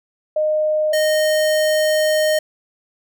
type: tone pair in turn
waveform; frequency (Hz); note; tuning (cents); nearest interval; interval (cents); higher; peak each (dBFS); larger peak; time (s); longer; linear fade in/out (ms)
sine / square; 615 / 617.6; D#5 / D#5; -20 / -13; unison; 7; second; -15; neither; 0.36-0.93 / 0.93-2.39; second; 5
effects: none